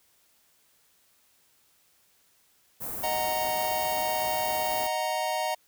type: band-stop noise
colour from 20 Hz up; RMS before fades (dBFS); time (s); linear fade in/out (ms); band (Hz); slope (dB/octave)
white; -35; 2.8-4.88; 20; 890 to 14000; 12
type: chord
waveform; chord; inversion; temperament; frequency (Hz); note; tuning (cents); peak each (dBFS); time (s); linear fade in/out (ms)
square; D# minor; none; equal; 622.3 / 740 / 932.3; D#5 / F#5 / A#5; 0 / 0 / 0; -32; 3.03-5.55; 10
effects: white hiss -65 dBFS RMS until 5.67 s